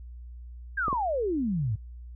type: exponential sweep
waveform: sine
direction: down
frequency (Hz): 1661.2 to 97.1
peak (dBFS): -25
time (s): 0.77-1.76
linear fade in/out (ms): 10
type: clicks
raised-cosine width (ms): 2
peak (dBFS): -19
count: 2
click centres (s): 0.882 / 0.929
effects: added 60 Hz sine -40 dBFS peak until 2.15 s